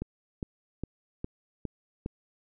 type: click train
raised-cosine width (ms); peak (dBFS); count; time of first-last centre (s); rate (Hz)
3; -20; 6; 0.02-2.061; 2.45
effects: none